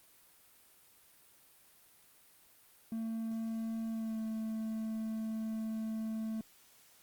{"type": "tone with pitch glide", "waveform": "triangle", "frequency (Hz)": [224.7, 220.7], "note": ["A3", "A3"], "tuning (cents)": [37, 5], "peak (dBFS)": -33, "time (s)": [2.92, 6.41], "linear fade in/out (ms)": 2, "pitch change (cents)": -32, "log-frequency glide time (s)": [3.88, 4.21], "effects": ["white hiss -63 dBFS RMS until 7.02 s", "Opus 32 kbps"]}